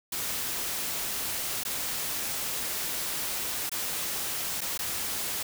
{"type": "noise with dropouts", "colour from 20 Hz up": "white", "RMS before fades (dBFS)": -32, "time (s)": [0.12, 5.43], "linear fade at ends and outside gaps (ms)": 5, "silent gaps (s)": [[1.636, 1.65], [3.695, 3.716], [4.608, 4.615], [4.777, 4.79]], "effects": []}